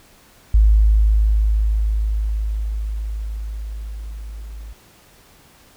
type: tone with level ramp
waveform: sine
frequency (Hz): 53.1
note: G#1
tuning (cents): +39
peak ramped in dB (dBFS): -8 to -31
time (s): 0.54-4.73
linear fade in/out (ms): 5
effects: pink hiss -50 dBFS RMS until 5.76 s